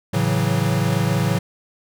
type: chord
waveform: square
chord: F# minor seventh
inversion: first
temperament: equal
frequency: 110 / 138.59 / 164.81 / 185 Hz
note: A2 / C#3 / E3 / F#3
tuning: 0 / 0 / 0 / 0 cents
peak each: -23 / -23 / -24 / -25 dBFS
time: 0.13-1.39 s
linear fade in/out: 10 ms
effects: none